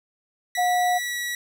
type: tone with pitch glide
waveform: sawtooth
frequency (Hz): 1951 to 1934.2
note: B6 to B6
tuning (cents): -22 to -37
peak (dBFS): -23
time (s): 0.55-1.35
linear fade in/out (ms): 2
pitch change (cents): -15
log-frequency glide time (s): 0.97-1.17
type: tone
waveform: sine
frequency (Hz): 720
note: F#5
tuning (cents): -47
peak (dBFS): -19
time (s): 0.57-0.99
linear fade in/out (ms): 20
effects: none